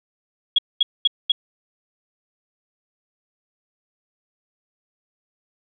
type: tone bursts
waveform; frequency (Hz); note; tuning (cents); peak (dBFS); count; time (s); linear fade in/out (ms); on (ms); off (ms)
sine; 3322; G#7; 0; -12; 4; 0.56-1.32; 5; 25; 220
effects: none